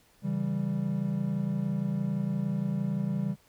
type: chord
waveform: triangle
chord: C# diminished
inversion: none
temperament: equal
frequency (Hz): 138.59 / 164.81 / 196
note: C#3 / E3 / G3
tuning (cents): 0 / 0 / 0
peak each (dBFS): -31 / -31 / -28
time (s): 0.22-3.36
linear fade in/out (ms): 50
effects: pink hiss -63 dBFS RMS until 3.48 s